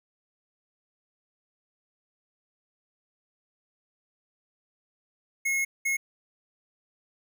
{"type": "tone bursts at uneven times", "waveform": "square", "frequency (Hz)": 2168, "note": "C#7", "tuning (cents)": -39, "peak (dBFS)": -25, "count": 2, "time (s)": [[5.45, 5.65], [5.85, 5.97]], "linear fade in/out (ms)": 10, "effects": []}